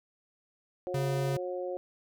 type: harmonic tone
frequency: 180.9 Hz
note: F#3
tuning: 39 cents flat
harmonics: 2 / 3 / 4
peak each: -36 / -35 / -43 dBFS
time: 0.87-1.77 s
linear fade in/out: 0 ms
type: tone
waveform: square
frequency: 138.1 Hz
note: C#3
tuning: 6 cents flat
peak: -30 dBFS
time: 0.94-1.37 s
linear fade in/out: 5 ms
effects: none